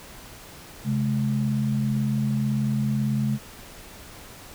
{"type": "tone pair together", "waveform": "sine", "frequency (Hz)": [133.7, 211.8], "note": ["C3", "G#3"], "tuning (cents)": [38, 34], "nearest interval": "minor sixth", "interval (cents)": 796, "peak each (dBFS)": [-24, -24], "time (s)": [0.84, 3.39], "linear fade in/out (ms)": 50, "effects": ["pink hiss -44 dBFS RMS until 4.54 s"]}